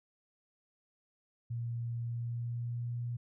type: tone with pitch glide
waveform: sine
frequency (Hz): 117.7 to 119.97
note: A#2 to B2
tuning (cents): +17 to -50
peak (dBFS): -34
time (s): 1.5-3.17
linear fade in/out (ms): 10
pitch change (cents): +33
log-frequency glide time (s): 2.02-2.99
effects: none